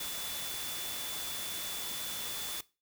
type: tone in noise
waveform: sine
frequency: 3471 Hz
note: A7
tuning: 24 cents flat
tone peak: -42 dBFS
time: 0-2.61 s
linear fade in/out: 5 ms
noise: white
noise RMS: -39 dBFS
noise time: 0-2.61 s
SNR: -6 dB
effects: noise-tail reverb RT60 0.3 s tail -20 dB re dry